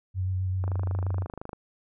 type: tone with vibrato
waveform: sine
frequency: 93.2 Hz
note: F#2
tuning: 13 cents sharp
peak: -25 dBFS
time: 0.14-1.27 s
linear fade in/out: 50 ms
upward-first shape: square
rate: 7.7 Hz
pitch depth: 16 cents each way
type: click train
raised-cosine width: 1 ms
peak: -23 dBFS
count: 24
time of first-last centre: 0.64-1.531 s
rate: 25.8 Hz
effects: none